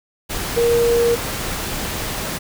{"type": "tone in noise", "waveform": "sine", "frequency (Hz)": 470.5, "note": "A#4", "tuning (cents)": 16, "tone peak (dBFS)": -13, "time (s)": [0.56, 1.16], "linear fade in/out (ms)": 20, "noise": "pink", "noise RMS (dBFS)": -25, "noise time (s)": [0.29, 2.39], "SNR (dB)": 9, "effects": []}